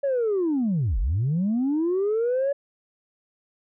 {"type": "linear two-way sweep", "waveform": "sine", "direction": "down then up", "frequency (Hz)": [571, 38.89, 571], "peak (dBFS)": -19, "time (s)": [0.03, 2.53], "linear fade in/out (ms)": 10, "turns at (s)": 0.99, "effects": ["tanh soft clip ceiling -18 dBFS"]}